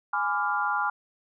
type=chord; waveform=sine; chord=G# diminished seventh; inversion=none; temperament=equal with one note detuned; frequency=830.6 / 1005.6 / 1174.7 / 1396.9 Hz; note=G#5 / B5 / D6 / F6; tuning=0 / +31 / 0 / 0 cents; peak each=-29 / -31 / -31 / -28 dBFS; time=0.13-0.9 s; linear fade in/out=5 ms; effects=none